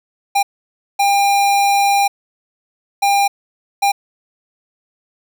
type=tone bursts at uneven times; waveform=square; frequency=801 Hz; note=G5; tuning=37 cents sharp; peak=-12 dBFS; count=4; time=0.35-0.43 / 0.99-2.08 / 3.02-3.28 / 3.82-3.92 s; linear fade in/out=10 ms; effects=none